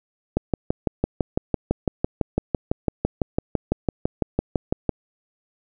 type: click train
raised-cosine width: 2 ms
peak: -6 dBFS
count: 28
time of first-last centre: 0.37-4.893 s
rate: 5.97 Hz
effects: none